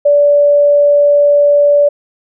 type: tone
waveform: sine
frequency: 579 Hz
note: D5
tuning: 25 cents flat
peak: -5 dBFS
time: 0.05-1.89 s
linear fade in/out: 10 ms
effects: none